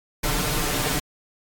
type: noise with comb filter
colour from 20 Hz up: pink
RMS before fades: -24 dBFS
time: 0.23-1 s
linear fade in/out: 10 ms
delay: 6.7 ms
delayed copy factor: +0.75
effects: AAC 64 kbps